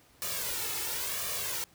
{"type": "noise with flanger", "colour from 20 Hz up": "white", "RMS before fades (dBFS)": -34, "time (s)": [0.22, 1.64], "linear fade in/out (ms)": 0, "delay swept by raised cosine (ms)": [1.7, 2.32], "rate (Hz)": 0.96, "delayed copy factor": 0.7, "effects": ["pink hiss -61 dBFS RMS until 1.74 s", "high-pass 60 Hz 12 dB/octave"]}